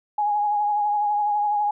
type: tone with vibrato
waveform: sine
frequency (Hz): 830.6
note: G#5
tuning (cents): 0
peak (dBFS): -19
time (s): 0.18-1.71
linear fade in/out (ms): 5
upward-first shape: triangle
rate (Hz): 12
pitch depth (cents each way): 34
effects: none